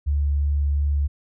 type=tone with vibrato; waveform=sine; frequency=71.9 Hz; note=D2; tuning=36 cents flat; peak=-18 dBFS; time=0.06-1.08 s; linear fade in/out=20 ms; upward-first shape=sine; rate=2.8 Hz; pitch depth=9 cents each way; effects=none